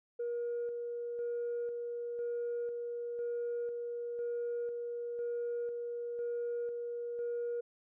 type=tone with tremolo; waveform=sine; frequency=476 Hz; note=A#4; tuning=36 cents sharp; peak=-32 dBFS; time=0.19-7.61 s; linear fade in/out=10 ms; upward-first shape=square; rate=1 Hz; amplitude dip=35%; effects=tanh soft clip ceiling -31 dBFS